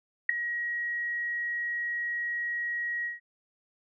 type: tone with ADSR envelope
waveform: sine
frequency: 1900 Hz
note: A#6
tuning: 33 cents sharp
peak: -15 dBFS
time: 0.29-3.2 s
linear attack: 5 ms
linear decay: 4 ms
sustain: -14 dB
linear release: 150 ms
effects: none